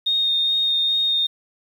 sine tone with vibrato, 3689 Hz, A#7, 19 cents flat, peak -17 dBFS, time 0.06-1.27 s, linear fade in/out 10 ms, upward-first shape sine, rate 2.4 Hz, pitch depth 11 cents each way, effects 8-bit

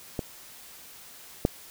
clicks, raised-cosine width 2 ms, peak -15 / -7 dBFS, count 2, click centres 0.192 / 1.451 s, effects white hiss -48 dBFS RMS until 1.7 s

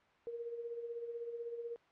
sine tone with tremolo, 469.3 Hz, A#4, 12 cents sharp, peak -38 dBFS, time 0.27-1.76 s, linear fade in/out 0 ms, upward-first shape sine, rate 16 Hz, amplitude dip 55%, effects white hiss -67 dBFS RMS until 1.91 s + low-pass 2000 Hz 12 dB/octave

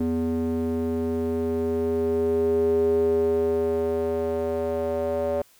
square tone with band-pass filter sweep, 81.9 Hz, E2, 11 cents flat, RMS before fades -24 dBFS, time 0-5.42 s, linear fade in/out 5 ms, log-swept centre 300 to 540 Hz, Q 6.3, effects white hiss -57 dBFS RMS until 5.59 s

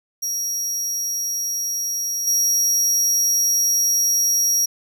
40% pulse tone with level steps, 5670 Hz, F8, 25 cents sharp, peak -21 / -15 dBFS, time 0.22-4.66 s, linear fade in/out 10 ms, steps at 2.27 s, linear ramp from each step 5 ms, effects none

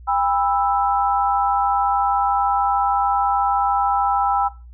sine chord, E minor, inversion first, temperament equal with one note detuned, 801.4 / 987.8 / 1318.5 Hz, G5 / B5 / E6, +38 / 0 / 0 cents, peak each -19 / -23 / -22 dBFS, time 0.07-4.49 s, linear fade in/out 20 ms, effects noise-tail reverb RT60 0.3 s tail -18 dB re dry + added 60 Hz sine -38 dBFS peak until 4.73 s

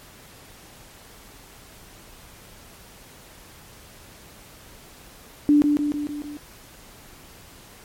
sine tone with echo, 293.7 Hz, D4, in tune, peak -12 dBFS, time 5.49-5.62 s, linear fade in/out 0 ms, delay 150 ms, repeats 5, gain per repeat -4 dB, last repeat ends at 6.37 s, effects pink hiss -47 dBFS RMS until 7.84 s + MP3 64 kbps

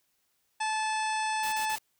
harmonic tone, 870 Hz, A5, 20 cents flat, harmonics 1 / 2 / 3 / 4 / 5 / 6 / 7 / 9 / 10, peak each -29 / -36 / -37 / -43 / -46 / -44 / -47 / -46 / -43 dBFS, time 0.6-1.76 s, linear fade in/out 10 ms
white noise bursts, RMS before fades -40 dBFS, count 3, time 1.43-1.786 s, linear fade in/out 5 ms, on 94 ms, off 37 ms
effects white hiss -74 dBFS RMS until 1.99 s

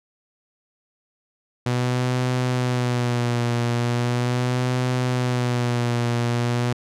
sawtooth tone with vibrato, 122.7 Hz, B2, 11 cents flat, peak -16 dBFS, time 1.66-6.73 s, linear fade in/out 5 ms, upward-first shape sine, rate 0.39 Hz, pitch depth 49 cents each way, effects low-pass 8000 Hz 12 dB/octave

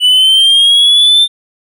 triangle exponential sweep, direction up, 2960 to 3589 Hz, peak -3 dBFS, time 0-1.28 s, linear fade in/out 50 ms, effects none

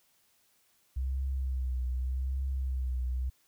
sine tone with vibrato, 64.6 Hz, C2, 21 cents flat, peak -29 dBFS, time 0.96-3.3 s, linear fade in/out 10 ms, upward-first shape triangle, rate 0.84 Hz, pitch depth 66 cents each way, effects white hiss -69 dBFS RMS until 3.47 s

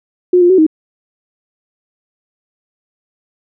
sine tone with pitch steps, 360.1 / 351.4 / 375.2 / 314.1 Hz, F#4 / F4 / F#4 / D#4, -47 / +11 / +24 / +16 cents, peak -5 dBFS, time 0.33-0.666 s, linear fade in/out 5 ms, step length 84 ms, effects none

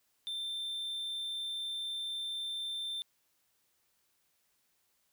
triangle tone, 3568 Hz, A7, 23 cents sharp, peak -34 dBFS, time 0.27-3.02 s, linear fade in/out 0 ms, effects white hiss -75 dBFS RMS until 5.12 s

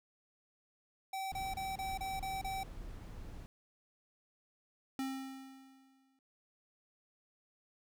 square tone bursts, 770 Hz, G5, 31 cents flat, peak -38 dBFS, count 7, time 1.13-2.634 s, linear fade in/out 5 ms, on 190 ms, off 29 ms
brown noise, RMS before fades -47 dBFS, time 1.32-3.46 s, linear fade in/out 0 ms
square tone with exponential decay, 266.6 Hz, C4, 33 cents sharp, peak -35 dBFS, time 4.99-6.19 s, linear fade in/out 1 ms, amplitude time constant 260 ms
effects none

